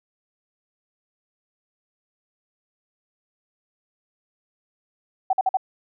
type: tone bursts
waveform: sine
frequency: 759 Hz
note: F#5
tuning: 44 cents sharp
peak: -16 dBFS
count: 4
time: 5.3-5.571 s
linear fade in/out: 5 ms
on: 31 ms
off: 49 ms
effects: none